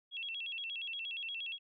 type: tone with vibrato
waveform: sine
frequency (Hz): 2982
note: F#7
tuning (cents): +13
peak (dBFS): -38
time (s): 0.11-1.59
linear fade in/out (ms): 50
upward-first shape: square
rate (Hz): 8.5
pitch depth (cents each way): 180
effects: none